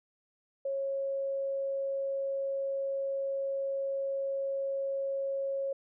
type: tone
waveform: sine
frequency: 547 Hz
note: C#5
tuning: 23 cents flat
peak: -30 dBFS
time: 0.65-5.73 s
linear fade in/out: 5 ms
effects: none